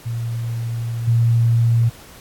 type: tone with level steps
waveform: sine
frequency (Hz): 116.54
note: A#2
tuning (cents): 0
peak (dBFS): -21 / -12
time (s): 0.05-1.9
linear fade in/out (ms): 20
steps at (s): 1.07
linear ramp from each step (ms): 10
effects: pink hiss -43 dBFS RMS until 2.2 s + AAC 64 kbps